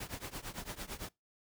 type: noise with tremolo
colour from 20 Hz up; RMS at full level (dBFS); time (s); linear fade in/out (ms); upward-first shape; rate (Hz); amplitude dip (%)
pink; -40; 0-1.09; 5; triangle; 8.9; 95
effects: noise-tail reverb RT60 0.2 s tail -23 dB re dry